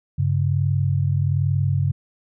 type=tone pair together; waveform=sine; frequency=98 / 139.19 Hz; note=G2 / C#3; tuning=0 / +7 cents; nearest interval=tritone; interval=607 cents; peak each=-20 dBFS; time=0.18-1.92 s; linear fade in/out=10 ms; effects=none